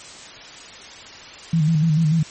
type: tone with vibrato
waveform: sine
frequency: 158.6 Hz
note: D#3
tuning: 33 cents sharp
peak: -14 dBFS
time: 1.53-2.23 s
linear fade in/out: 5 ms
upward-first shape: square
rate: 6.8 Hz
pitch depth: 69 cents each way
effects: white hiss -39 dBFS RMS until 2.3 s + MP3 32 kbps